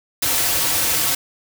white noise with comb filter, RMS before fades -19 dBFS, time 0.22-1.15 s, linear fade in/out 5 ms, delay 4.9 ms, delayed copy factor -0.6, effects none

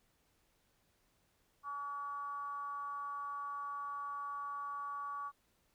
sine tone with frequency modulation, 1138 Hz, C#6, 45 cents sharp, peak -39 dBFS, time 1.63-5.32 s, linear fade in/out 50 ms, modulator 293 Hz, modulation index 0.43, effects pink hiss -75 dBFS RMS until 5.74 s

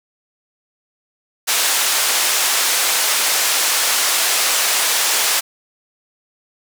white band-pass noise, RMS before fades -17 dBFS, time 1.47-5.41 s, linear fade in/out 20 ms, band 580 to 9900 Hz, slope 12 dB/octave, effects none

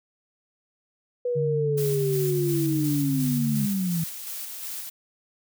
sine linear sweep, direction down, 493.9 to 160 Hz, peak -23 dBFS, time 1.25-4.04 s, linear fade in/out 5 ms
sine tone with vibrato, 144.6 Hz, D3, 27 cents flat, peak -25 dBFS, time 1.35-3.67 s, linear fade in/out 20 ms, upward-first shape triangle, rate 14 Hz, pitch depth 17 cents each way
blue noise with tremolo, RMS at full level -34 dBFS, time 1.77-4.9 s, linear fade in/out 10 ms, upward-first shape square, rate 2.8 Hz, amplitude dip 30%
effects none

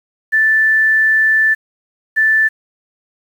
sine tone pair in turn, 1760 / 1760 Hz, A6 / A6, 0 / 0 cents, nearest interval unison, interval 0 cents, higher neither, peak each -9 dBFS, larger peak neither, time 0.32-1.55 / 2.16-2.49 s, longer first, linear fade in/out 20 ms, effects 7-bit

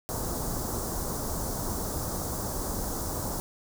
pink band-stop noise, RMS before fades -32 dBFS, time 0.09-3.4 s, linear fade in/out 0 ms, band 1200 to 5500 Hz, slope 24 dB/octave, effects none

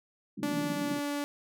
pink band-pass noise, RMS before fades -37 dBFS, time 0.37-1 s, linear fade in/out 10 ms, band 150 to 320 Hz, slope 48 dB/octave
sawtooth tone with pitch glide, 290.8 to 288.6 Hz, D4 to D4, -17 to -30 cents, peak -27 dBFS, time 0.43-1.24 s, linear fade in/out 0 ms, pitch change -13 cents, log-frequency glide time 0.6-1.1 s
effects none

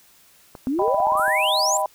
clicks, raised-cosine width 1 ms, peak -23 dBFS, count 12, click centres 0.552 / 0.671 / 0.789 / 0.82 / 0.88 / 0.945 / 1.002 / 1.07 / 1.121 / 1.154 / 1.196 / 1.28 s
sine exponential sweep, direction up, 246.9 to 7610 Hz, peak -20 dBFS, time 0.67-1.77 s, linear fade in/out 0 ms
sine chord, Eb augmented, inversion none, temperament equal with one note detuned, 622.3 / 784 / 991.2 Hz, Eb5 / G5 / B5, 0 / 0 / +6 cents, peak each -24 dBFS, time 0.79-1.86 s, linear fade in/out 2 ms
pink band-pass noise, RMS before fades -39 dBFS, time 1.17-1.82 s, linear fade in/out 2 ms, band 8600 to 13000 Hz, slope 48 dB/octave
effects white hiss -54 dBFS RMS until 1.94 s

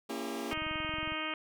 sawtooth chord, A# diminished seventh, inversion none, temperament just, 233.1 / 279.7 / 335.6 / 402.8 Hz, A#3 / C#4 / E4 / G4, 0 / +16 / +31 / +47 cents, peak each -37 / -37 / -38 / -37 dBFS, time 0.09-0.54 s, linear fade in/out 10 ms
harmonic tone, 312 Hz, D#4, 5 cents sharp, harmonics 1 / 2 / 3 / 4 / 5 / 6 / 7 / 8 / 9 / 10, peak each -42 / -44 / -46 / -40 / -45 / -45 / -41 / -42 / -43 / -43 dBFS, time 0.51-1.34 s, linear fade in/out 2 ms
click train, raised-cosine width 5 ms, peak -33 dBFS, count 14, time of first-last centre 0.53-1.121 s, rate 22 Hz
effects none

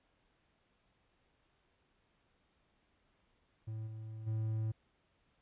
triangle tone with level steps, 110 Hz, A2, in tune, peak -37 / -41 / -31 dBFS, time 3.67-4.72 s, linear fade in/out 10 ms, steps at 3.86 / 4.26 s, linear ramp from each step 20 ms, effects pink hiss -75 dBFS RMS until 5.41 s + resampled to 8000 Hz

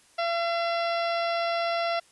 harmonic tone, 679 Hz, F5, 49 cents flat, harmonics 1 / 2 / 3 / 4 / 5 / 6 / 7 / 8, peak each -26 / -32 / -36 / -38 / -40 / -42 / -43 / -44 dBFS, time 0.18-2 s, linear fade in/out 10 ms, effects white hiss -59 dBFS RMS until 2.11 s + resampled to 24000 Hz

